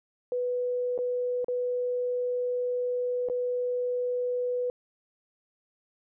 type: tone with dropouts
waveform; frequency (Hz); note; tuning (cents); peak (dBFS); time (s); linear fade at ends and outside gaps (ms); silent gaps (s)
sine; 494; B4; 0; -26; 0.32-4.7; 1; 0.978-0.988 / 1.445-1.483 / 3.287-3.298
effects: none